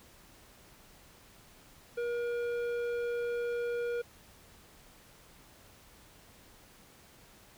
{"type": "tone with tanh clipping", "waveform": "triangle", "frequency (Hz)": 476.8, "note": "A#4", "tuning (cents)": 39, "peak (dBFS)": -33, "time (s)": [1.97, 4.02], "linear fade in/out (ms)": 10, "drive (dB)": 15, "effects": ["pink hiss -58 dBFS RMS until 7.57 s"]}